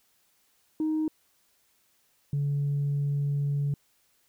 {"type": "tone pair in turn", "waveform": "sine", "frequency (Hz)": [312.1, 142.77], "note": ["D#4", "D3"], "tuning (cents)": [5, -49], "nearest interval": "octave + major second", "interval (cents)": 1354, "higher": "first", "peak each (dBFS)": -23, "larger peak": "neither", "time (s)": [[0.8, 1.08], [2.33, 3.74]], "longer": "second", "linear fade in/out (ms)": 2, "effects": ["tanh soft clip ceiling -22 dBFS", "white hiss -68 dBFS RMS until 4.28 s"]}